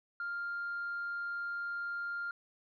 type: tone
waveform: sine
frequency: 1399 Hz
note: F6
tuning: 3 cents sharp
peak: -34 dBFS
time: 0.2-2.31 s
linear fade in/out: 2 ms
effects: tanh soft clip ceiling -32 dBFS